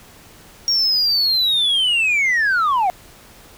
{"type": "linear sweep", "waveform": "sine", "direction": "down", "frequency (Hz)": [5610, 702], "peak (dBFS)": -12, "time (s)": [0.68, 2.9], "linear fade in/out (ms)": 0, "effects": ["tanh soft clip ceiling -13 dBFS", "pink hiss -45 dBFS RMS until 3.57 s"]}